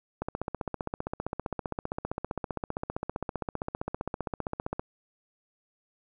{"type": "click train", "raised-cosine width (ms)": 1, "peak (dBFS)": -17, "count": 71, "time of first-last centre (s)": [0.22, 4.795], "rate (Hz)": 15.3, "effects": []}